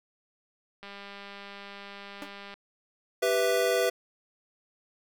click train, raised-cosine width 0.3 ms, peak -28 dBFS, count 343, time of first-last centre 0.83-2.54 s, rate 200 Hz
sawtooth tone with exponential decay, 291.4 Hz, D4, 13 cents flat, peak -31 dBFS, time 2.22-2.33 s, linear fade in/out 1 ms, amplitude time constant 22 ms
square chord, E minor, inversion first, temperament equal, 392 / 493.9 / 659.3 Hz, G4 / B4 / E5, 0 / 0 / 0 cents, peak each -30 / -27 / -29 dBFS, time 3.22-3.9 s, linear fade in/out 10 ms
effects none

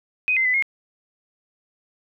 sine tone with pitch steps, 2504 / 2071 / 2005 / 2148 Hz, D#7 / C7 / B6 / C7, +10 / -18 / +26 / +45 cents, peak -17 dBFS, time 0.28-0.624 s, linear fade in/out 0 ms, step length 86 ms, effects none

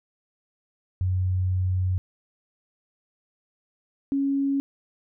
sine tone pair in turn, 92.3 / 276.6 Hz, F#2 / C#4, -4 / -4 cents, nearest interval octave + perfect fifth, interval 1900 cents, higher second, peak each -21 dBFS, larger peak neither, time 1.01-1.98 / 4.12-4.6 s, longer first, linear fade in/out 0 ms, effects none

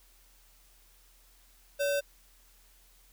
sine tone with sample-and-hold, 568 Hz, C#5, 42 cents sharp, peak -26 dBFS, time 1.79-2.01 s, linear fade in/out 20 ms, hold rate 2100 Hz, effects added 41 Hz sine -61 dBFS peak until 3.12 s + white hiss -63 dBFS RMS until 3.12 s

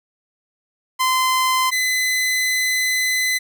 sawtooth tone pair in turn, 1032 / 2020 Hz, C6 / B6, -24 / +39 cents, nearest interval octave, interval 1163 cents, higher second, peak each -12 / -14 dBFS, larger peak first, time 0.99-1.71 / 1.71-3.39 s, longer second, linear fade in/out 20 ms, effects none

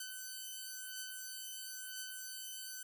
5% pulse beating tone pair, 1519 / 1520 Hz, F#6 / F#6, +45 / +46 cents, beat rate 1 Hz, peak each -34 / -38 dBFS, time 0-2.83 s, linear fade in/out 5 ms, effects none

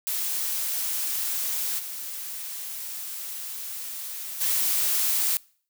blue noise with level steps, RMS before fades -28 / -35 / -24 dBFS, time 0.07-5.37 s, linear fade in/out 0 ms, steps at 1.78 / 4.4 s, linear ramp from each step 20 ms, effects noise-tail reverb RT60 0.5 s tail -24 dB re dry

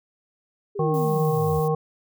sine exponential sweep, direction down, 422.2 to 77.78 Hz, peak -29 dBFS, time 0.75-1.6 s, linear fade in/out 10 ms
harmonic tone, 155.5 Hz, D#3, 1 cent flat, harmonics 1 / 3 / 5 / 7, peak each -23 / -23 / -29 / -31 dBFS, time 0.79-1.75 s, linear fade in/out 5 ms
violet noise, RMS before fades -41 dBFS, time 0.94-1.68 s, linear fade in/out 2 ms
effects none

